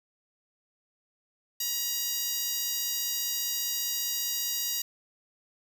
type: tone with high-pass filter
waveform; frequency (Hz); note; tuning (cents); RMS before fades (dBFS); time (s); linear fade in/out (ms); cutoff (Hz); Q
10% pulse; 955; A#5; +42; -31; 1.6-4.82; 5; 6500; 0.62
effects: none